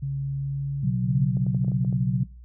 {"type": "tone with pitch glide", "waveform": "sine", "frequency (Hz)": [137.8, 140.53], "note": ["C#3", "C#3"], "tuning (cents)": [-10, 24], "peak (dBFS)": -25, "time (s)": [0.02, 1.28], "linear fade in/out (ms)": 10, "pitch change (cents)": 34, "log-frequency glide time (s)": [0.3, 0.94]}
{"type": "chord", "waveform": "sine", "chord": "B suspended second", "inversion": "none", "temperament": "equal with one note detuned", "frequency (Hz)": [123.47, 138.59, 184.36], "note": ["B2", "C#3", "F#3"], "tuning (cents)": [0, 0, -6], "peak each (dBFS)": -25, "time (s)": [0.83, 2.24], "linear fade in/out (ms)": 10}
{"type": "clicks", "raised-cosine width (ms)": 2, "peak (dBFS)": -27, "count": 8, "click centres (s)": [1.37, 1.466, 1.547, 1.646, 1.682, 1.718, 1.848, 1.927]}
{"effects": ["noise-tail reverb RT60 0.3 s tail -19 dB re dry", "added 60 Hz sine -42 dBFS peak until 2.44 s"]}